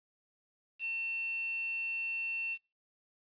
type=tone with quantisation; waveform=sine; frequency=2700 Hz; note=E7; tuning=41 cents sharp; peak=-34 dBFS; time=0.79-2.58 s; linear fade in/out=50 ms; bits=9; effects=noise-tail reverb RT60 0.3 s tail -24 dB re dry + resampled to 11025 Hz